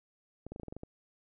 clicks, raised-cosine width 2 ms, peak -29 dBFS, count 9, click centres 0.466 / 0.52 / 0.561 / 0.598 / 0.633 / 0.683 / 0.725 / 0.766 / 0.834 s, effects none

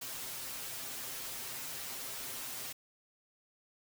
white noise with comb filter, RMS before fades -42 dBFS, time 0.01-2.73 s, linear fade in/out 10 ms, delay 7.6 ms, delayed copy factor +0.9, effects none

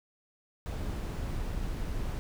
brown noise, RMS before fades -34 dBFS, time 0.66-2.19 s, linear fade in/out 0 ms, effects none

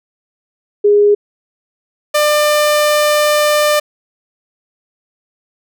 sine / sawtooth tone pair in turn, 412 / 597.2 Hz, G#4 / D5, -14 / +29 cents, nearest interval tritone, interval 643 cents, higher second, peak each -6 dBFS, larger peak neither, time 0.84-1.15 / 2.14-3.8 s, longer second, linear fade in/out 10 ms, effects none

